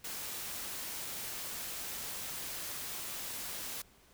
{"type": "noise", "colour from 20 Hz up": "white", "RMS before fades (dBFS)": -41, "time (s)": [0.04, 3.82], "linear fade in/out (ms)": 5, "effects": ["pink hiss -63 dBFS RMS until 4.13 s"]}